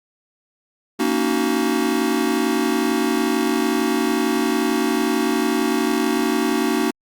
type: chord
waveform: square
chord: D# minor seventh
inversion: second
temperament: just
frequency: 233.3 / 280 / 311.1 / 373.4 Hz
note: A#3 / C#4 / D#4 / F#4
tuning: +2 / +18 / 0 / +16 cents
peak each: -24 dBFS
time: 0.99-6.91 s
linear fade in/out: 10 ms
effects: Opus 48 kbps